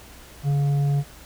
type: tone with frequency modulation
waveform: sine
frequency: 143.3 Hz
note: D3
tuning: 42 cents flat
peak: -18 dBFS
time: 0.43-1.04 s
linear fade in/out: 50 ms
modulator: 563 Hz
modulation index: 0.2
effects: added 60 Hz sine -49 dBFS peak until 1.25 s + pink hiss -46 dBFS RMS until 1.25 s